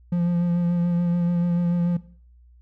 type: tone with vibrato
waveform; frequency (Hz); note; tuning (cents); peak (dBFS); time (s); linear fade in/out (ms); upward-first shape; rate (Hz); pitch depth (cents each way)
triangle; 173.6; F3; -10; -17; 0.12-1.97; 5; sine; 6.9; 22
effects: noise-tail reverb RT60 0.5 s tail -18 dB re dry + added 60 Hz sine -49 dBFS peak until 2.61 s